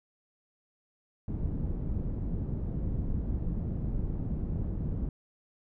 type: low-pass noise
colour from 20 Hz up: pink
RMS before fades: -32 dBFS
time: 1.28-5.09 s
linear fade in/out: 2 ms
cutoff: 210 Hz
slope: 12 dB/octave
effects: none